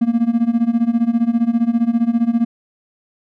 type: tone with tremolo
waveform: triangle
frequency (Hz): 233.1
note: A#3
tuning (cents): 0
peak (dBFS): -7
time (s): 0.01-2.45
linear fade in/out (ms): 10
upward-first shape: sine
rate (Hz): 15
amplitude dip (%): 90
effects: tanh soft clip ceiling -5 dBFS